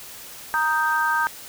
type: chord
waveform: sine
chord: Eb major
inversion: second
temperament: equal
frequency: 932.3 / 1244.5 / 1568 Hz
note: Bb5 / Eb6 / G6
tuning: 0 / 0 / 0 cents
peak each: -23 / -25 / -22 dBFS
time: 0.54-1.27 s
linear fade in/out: 0 ms
effects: white hiss -40 dBFS RMS until 1.48 s